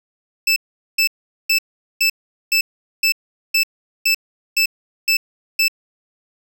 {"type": "tone bursts", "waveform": "25% pulse", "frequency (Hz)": 2637, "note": "E7", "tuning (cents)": 0, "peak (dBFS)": -9, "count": 11, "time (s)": [0.47, 5.682], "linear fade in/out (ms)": 5, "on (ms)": 92, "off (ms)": 420, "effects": []}